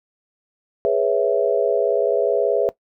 sine chord, C# minor seventh, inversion second, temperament equal, 415.3 / 493.9 / 554.4 / 659.3 Hz, G#4 / B4 / C#5 / E5, 0 / 0 / 0 / 0 cents, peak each -21 dBFS, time 0.85-2.69 s, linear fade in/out 0 ms, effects noise-tail reverb RT60 0.1 s tail -18 dB re dry

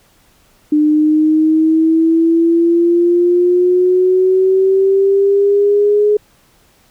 sine exponential sweep, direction up, 300 to 420 Hz, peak -8 dBFS, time 0.72-6.17 s, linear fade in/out 5 ms, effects pink hiss -52 dBFS RMS until 6.9 s

